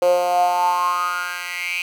10% pulse tone with high-pass filter sweep, 177.4 Hz, F3, 27 cents sharp, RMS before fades -20 dBFS, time 0.02-1.82 s, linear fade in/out 2 ms, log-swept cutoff 500 to 2500 Hz, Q 8.6, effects none

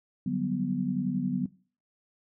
sine chord, G major seventh, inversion second, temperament equal, 146.83 / 185 / 196 / 246.9 Hz, D3 / F#3 / G3 / B3, 0 / 0 / 0 / 0 cents, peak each -35 / -30 / -35 / -30 dBFS, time 0.26-1.46 s, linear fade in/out 5 ms, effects noise-tail reverb RT60 0.4 s tail -20 dB re dry

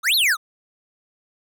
square exponential two-way sweep, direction up then down, 1174.7 to 4435 to 1174.7 Hz, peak -16 dBFS, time 0.03-0.37 s, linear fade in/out 50 ms, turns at 0.15 s, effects none

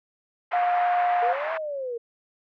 pink band-pass noise, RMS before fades -32 dBFS, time 0.51-1.58 s, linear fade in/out 10 ms, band 770 to 2000 Hz, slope 24 dB/octave
sine tone, 711 Hz, F5, 31 cents sharp, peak -20 dBFS, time 0.53-1.33 s, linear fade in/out 5 ms
sine linear two-way sweep, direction up then down, 457.3 to 659.3 to 457.3 Hz, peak -28 dBFS, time 1.22-1.98 s, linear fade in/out 10 ms, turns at 1.53 s
effects none

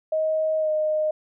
sine tone with pitch glide, 629 to 616.8 Hz, D#5 to D#5, +19 to -15 cents, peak -20 dBFS, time 0.12-1.11 s, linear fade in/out 5 ms, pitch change -34 cents, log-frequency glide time 0.59-0.7 s, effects none

